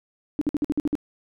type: tone bursts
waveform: sine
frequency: 295.7 Hz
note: D4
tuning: 12 cents sharp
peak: -19 dBFS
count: 8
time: 0.39-0.953 s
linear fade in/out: 0 ms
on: 24 ms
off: 53 ms
effects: none